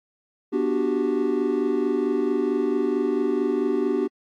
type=chord; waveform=triangle; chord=G major seventh; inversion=first; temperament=just; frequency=245 / 294 / 367.5 / 392 Hz; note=B3 / D4 / F#4 / G4; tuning=-14 / +2 / -12 / 0 cents; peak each=-26 / -24 / -24 / -23 dBFS; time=0.52-4.08 s; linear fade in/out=20 ms; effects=AAC 48 kbps